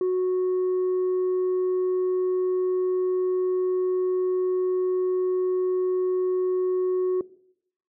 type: tone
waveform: sine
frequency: 368 Hz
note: F#4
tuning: 9 cents flat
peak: -18 dBFS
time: 0.01-7.21 s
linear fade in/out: 2 ms
effects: noise-tail reverb RT60 0.7 s tail -20 dB re dry + tanh soft clip ceiling -20 dBFS